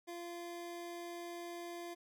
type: tone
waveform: 25% pulse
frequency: 345 Hz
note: F4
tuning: 21 cents flat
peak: -40 dBFS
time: 0.07-1.95 s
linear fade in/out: 20 ms
effects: none